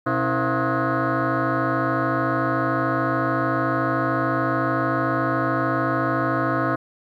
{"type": "tone with frequency modulation", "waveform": "sine", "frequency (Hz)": 470.7, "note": "A#4", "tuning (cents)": 17, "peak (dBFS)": -18, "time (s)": [0.06, 6.76], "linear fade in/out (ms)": 10, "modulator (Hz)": 199, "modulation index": 5.1, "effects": ["tanh soft clip ceiling -14 dBFS", "10-bit"]}